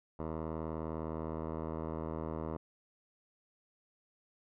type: tone with low-pass filter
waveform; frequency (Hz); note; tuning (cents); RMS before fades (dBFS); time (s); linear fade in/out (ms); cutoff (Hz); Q
10% pulse; 79.7; D#2; +42; -39; 0.19-2.57; 5; 860; 3
effects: none